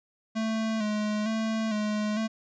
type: tone with vibrato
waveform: square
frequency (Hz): 216.4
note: A3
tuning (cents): -29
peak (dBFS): -27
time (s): 0.35-2.28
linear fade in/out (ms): 20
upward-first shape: square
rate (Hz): 1.1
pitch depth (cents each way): 40
effects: resampled to 16000 Hz